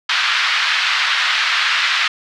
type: band-pass noise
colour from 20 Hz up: pink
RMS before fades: -17 dBFS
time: 0.09-2.08 s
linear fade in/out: 5 ms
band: 1300 to 4200 Hz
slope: 24 dB/octave
effects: none